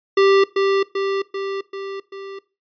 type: tone with echo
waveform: square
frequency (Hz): 392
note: G4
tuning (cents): 0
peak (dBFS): -12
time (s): 0.17-0.44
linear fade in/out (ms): 5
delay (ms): 390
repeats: 5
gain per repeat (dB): -4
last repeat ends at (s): 2.39
effects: noise-tail reverb RT60 0.3 s tail -20 dB re dry + resampled to 11025 Hz